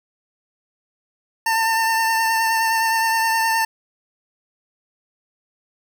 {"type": "tone with vibrato", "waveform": "25% pulse", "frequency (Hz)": 900, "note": "A5", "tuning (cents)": 39, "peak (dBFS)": -13, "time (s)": [1.46, 3.65], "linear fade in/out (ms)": 5, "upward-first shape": "sine", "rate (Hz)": 9.6, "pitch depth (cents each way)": 19, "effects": ["9-bit"]}